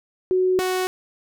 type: tone pair in turn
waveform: sine / sawtooth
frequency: 370 / 370 Hz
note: F#4 / F#4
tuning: 0 / 0 cents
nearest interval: unison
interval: 0 cents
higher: neither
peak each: -16 / -17 dBFS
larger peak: first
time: 0.31-0.59 / 0.59-0.87 s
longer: neither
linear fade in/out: 0 ms
effects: none